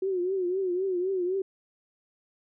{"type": "tone with vibrato", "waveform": "sine", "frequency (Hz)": 370, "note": "F#4", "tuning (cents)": 0, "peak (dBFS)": -25, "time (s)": [0.02, 1.42], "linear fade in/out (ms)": 5, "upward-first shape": "triangle", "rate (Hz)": 3.9, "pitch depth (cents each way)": 110, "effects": []}